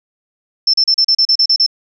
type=tone bursts; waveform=sine; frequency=5330 Hz; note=E8; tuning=18 cents sharp; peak=-8 dBFS; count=10; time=0.67-1.664 s; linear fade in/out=5 ms; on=67 ms; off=36 ms; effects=none